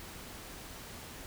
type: silence
effects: pink hiss -47 dBFS RMS until 1.26 s